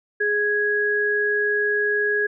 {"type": "tone pair together", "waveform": "sine", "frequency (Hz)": [416.9, 1661.2], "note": ["G#4", "G#6"], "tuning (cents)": [7, 0], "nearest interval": "2 octaves", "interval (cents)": 2393, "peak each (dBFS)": [-23, -20], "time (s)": [0.2, 2.27], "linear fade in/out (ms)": 10, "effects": []}